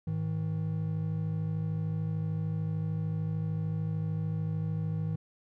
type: tone pair together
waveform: triangle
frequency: 105.9 / 159.27 Hz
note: G#2 / D#3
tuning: +34 / +41 cents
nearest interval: perfect fifth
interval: 707 cents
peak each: -32 / -29 dBFS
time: 0.07-5.16 s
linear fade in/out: 5 ms
effects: none